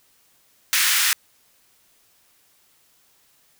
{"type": "high-pass noise", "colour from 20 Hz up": "pink", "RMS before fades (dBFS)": -19, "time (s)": [0.73, 1.13], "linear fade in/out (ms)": 0, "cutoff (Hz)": 1500, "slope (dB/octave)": 24, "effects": ["white hiss -60 dBFS RMS until 3.59 s"]}